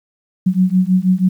sine beating tone pair, 181.8 / 188 Hz, F#3 / F#3, -30 / +28 cents, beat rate 6.2 Hz, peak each -14 dBFS, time 0.46-1.29 s, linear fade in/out 10 ms, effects 8-bit

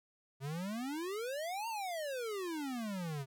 square exponential two-way sweep, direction up then down, 130.81 to 935 to 130.81 Hz, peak -38 dBFS, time 0.4-3.26 s, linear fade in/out 50 ms, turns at 1.68 s, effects none

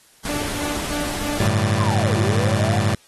pink noise, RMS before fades -28 dBFS, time 0.25-1.48 s, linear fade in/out 2 ms
sawtooth tone with tremolo, 293 Hz, D4, 4 cents flat, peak -21 dBFS, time 0.27-1.39 s, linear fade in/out 20 ms, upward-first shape sine, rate 3.1 Hz, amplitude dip 70%
sawtooth chord, G suspended second, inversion none, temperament just, 98 / 110.25 / 147 Hz, G2 / A2 / D3, 0 / +4 / +2 cents, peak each -16 / -16 / -22 dBFS, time 1.4-2.95 s, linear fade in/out 5 ms
sine linear two-way sweep, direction down then up, 1108.7 to 331.5 to 745 Hz, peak -25 dBFS, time 1.79-2.8 s, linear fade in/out 10 ms, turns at 2.18 s
effects white hiss -53 dBFS RMS until 3.07 s + AAC 32 kbps

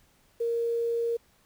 sine tone with quantisation, 466.2 Hz, A#4, in tune, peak -25 dBFS, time 0.4-1.17 s, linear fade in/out 10 ms, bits 9, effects pink hiss -64 dBFS RMS until 1.45 s

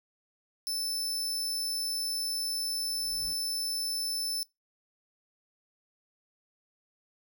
sawtooth tone, 5280 Hz, E8, 2 cents sharp, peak -28 dBFS, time 0.67-4.43 s, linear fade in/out 0 ms
brown noise with exponential growth, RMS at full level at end -45 dBFS, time 2.31-3.33 s, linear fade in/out 1 ms, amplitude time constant 220 ms
effects noise-tail reverb RT60 0.2 s tail -23 dB re dry

